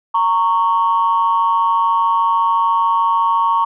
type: tone pair together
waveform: sine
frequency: 922.5 / 1108.7 Hz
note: A#5 / C#6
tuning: -18 / 0 cents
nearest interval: minor third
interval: 318 cents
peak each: -14 dBFS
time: 0.14-3.65 s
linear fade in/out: 10 ms
effects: tanh soft clip ceiling -6 dBFS